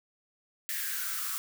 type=noise with high-pass filter sweep; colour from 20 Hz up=blue; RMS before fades=-34 dBFS; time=0.69-1.38 s; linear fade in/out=0 ms; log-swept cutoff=1800 to 1200 Hz; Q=5.8; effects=none